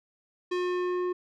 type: tone with low-pass filter sweep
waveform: square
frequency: 360 Hz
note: F#4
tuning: 47 cents flat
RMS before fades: -29 dBFS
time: 0.51-1.13 s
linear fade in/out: 10 ms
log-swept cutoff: 4200 to 1100 Hz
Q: 0.78
effects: none